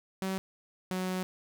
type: tone pair in turn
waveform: sawtooth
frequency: 190.3 / 184.99 Hz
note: F#3 / F#3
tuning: +49 / 0 cents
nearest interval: unison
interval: 49 cents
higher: first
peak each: -27 dBFS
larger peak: neither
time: 0.22-0.38 / 0.91-1.23 s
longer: second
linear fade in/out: 0 ms
effects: none